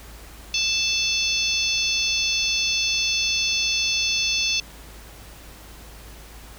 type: harmonic tone with a mistuned harmonic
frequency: 880 Hz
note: A5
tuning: in tune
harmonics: 3 / 4 / 5 / 6 / 7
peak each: -25 / -26 / -27 / -28 / -28 dBFS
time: 0.54-4.6 s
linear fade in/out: 2 ms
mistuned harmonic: 4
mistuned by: -26 cents
effects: added 54 Hz sine -43 dBFS peak until 6.58 s + pink hiss -45 dBFS RMS until 6.58 s